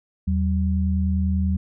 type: tone pair together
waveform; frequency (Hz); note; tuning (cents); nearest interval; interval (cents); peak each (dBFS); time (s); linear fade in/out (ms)
sine; 79.89 / 189.9; D#2 / F#3; +46 / +45; octave + minor third; 1499; -20 / -23; 0.27-1.57; 10
effects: none